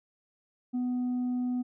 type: tone with tanh clipping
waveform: triangle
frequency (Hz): 248.5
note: B3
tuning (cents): +11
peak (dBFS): -28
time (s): 0.73-1.63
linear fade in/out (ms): 20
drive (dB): 7
effects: none